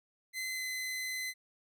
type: tone with pitch glide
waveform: sawtooth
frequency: 2049 to 2036 Hz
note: C7 to C7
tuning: -37 to -48 cents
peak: -32 dBFS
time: 0.33-1.34 s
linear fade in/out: 50 ms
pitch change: -11 cents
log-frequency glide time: 0.54-0.63 s
effects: none

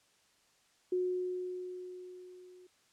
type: tone with level ramp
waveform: sine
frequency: 364.1 Hz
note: F#4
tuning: 28 cents flat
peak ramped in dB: -28 to -54 dBFS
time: 0.92-2.67 s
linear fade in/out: 5 ms
effects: white hiss -69 dBFS RMS until 2.92 s + low-pass 8000 Hz 12 dB/octave

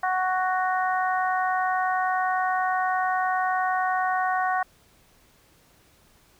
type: harmonic tone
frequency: 370.8 Hz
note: F#4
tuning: 4 cents sharp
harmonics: 2 / 3 / 4 / 5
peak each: -24 / -28 / -30 / -32 dBFS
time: 0.03-4.63 s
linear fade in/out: 5 ms
effects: pink hiss -59 dBFS RMS until 6.39 s

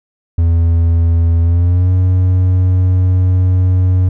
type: tone with pitch glide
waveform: triangle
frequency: 83.8 to 91.91 Hz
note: E2 to F#2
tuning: +29 to -11 cents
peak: -6 dBFS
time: 0.38-4.09 s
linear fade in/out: 5 ms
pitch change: +160 cents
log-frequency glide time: 1.42-1.91 s
effects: none

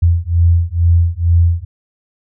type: beating tone pair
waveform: sine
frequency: 84.1 / 86.3 Hz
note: E2 / F2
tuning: +35 / -20 cents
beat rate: 2.2 Hz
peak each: -12 dBFS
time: 0.02-1.65 s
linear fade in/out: 10 ms
effects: none

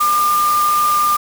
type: tone in noise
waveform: sine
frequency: 1201 Hz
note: D6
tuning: 38 cents sharp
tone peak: -12 dBFS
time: 0-1.17 s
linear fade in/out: 10 ms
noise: white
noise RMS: -25 dBFS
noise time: 0-1.17 s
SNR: +10 dB
effects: none

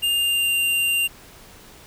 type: tone with pitch glide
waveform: square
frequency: 2808 to 2784 Hz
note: F7 to F7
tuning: +9 to -6 cents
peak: -19 dBFS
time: 0.02-1.08 s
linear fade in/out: 20 ms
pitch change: -15 cents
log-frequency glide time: 0.15-0.55 s
effects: pink hiss -46 dBFS RMS until 1.86 s

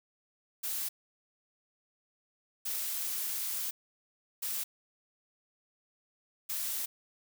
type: noise bursts at uneven times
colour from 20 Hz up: blue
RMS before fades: -35 dBFS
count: 4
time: 0.63-0.89 / 2.65-3.71 / 4.42-4.64 / 6.49-6.86 s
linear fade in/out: 10 ms
effects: none

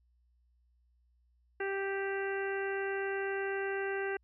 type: harmonic tone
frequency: 392 Hz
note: G4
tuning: in tune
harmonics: 1 / 2 / 3 / 4 / 5 / 6 / 7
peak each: -34 / -42 / -49 / -39 / -43 / -52 / -48 dBFS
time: 1.6-4.17 s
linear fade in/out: 5 ms
effects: added 60 Hz sine -67 dBFS peak until 4.23 s

